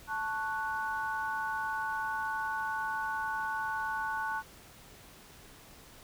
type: chord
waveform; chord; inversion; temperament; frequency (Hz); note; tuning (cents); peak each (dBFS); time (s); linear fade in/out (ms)
sine; F# minor; first; equal; 880 / 1108.7 / 1480; A5 / C#6 / F#6; 0 / 0 / 0; -35 / -39 / -35; 0.07-4.43; 50
effects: pink hiss -54 dBFS RMS until 6.03 s